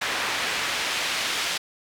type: noise with band-pass filter sweep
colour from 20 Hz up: pink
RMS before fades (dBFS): -27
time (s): 0.01-1.58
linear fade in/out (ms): 10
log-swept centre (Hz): 2000 to 3300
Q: 0.78
effects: none